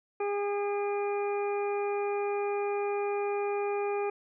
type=harmonic tone with a mistuned harmonic; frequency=407.1 Hz; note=G#4; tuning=35 cents flat; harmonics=1 / 2 / 3 / 4 / 5 / 6; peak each=-29 / -35 / -41 / -50 / -52 / -42 dBFS; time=0.2-4.1 s; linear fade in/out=5 ms; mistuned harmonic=6; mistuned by=-18 cents; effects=none